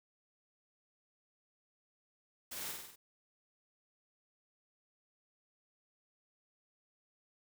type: noise with echo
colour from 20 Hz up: white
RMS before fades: -44 dBFS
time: 2.51-2.72 s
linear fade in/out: 10 ms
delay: 48 ms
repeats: 5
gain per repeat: -3 dB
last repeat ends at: 2.96 s
effects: none